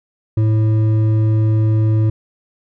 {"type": "tone with hard clipping", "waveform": "sine", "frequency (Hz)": 109.1, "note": "A2", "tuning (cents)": -14, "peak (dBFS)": -13, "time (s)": [0.37, 2.1], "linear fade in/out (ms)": 5, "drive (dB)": 7, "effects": []}